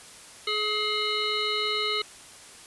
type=harmonic tone with a mistuned harmonic; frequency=423.4 Hz; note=G#4; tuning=33 cents sharp; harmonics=1 / 3 / 5 / 7 / 9 / 10; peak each=-32 / -32 / -32 / -32 / -32 / -32 dBFS; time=0.47-2.02 s; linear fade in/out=5 ms; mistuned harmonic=10; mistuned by=-16 cents; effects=white hiss -47 dBFS RMS until 2.66 s + resampled to 24000 Hz